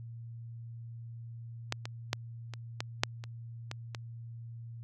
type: clicks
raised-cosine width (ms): 0.2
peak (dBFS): -13 / -21 / -11 / -25 / -16 / -7 / -27 / -20 / -21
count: 9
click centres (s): 1.724 / 1.855 / 2.131 / 2.537 / 2.805 / 3.035 / 3.239 / 3.714 / 3.948
effects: added 116 Hz sine -42 dBFS peak until 4.83 s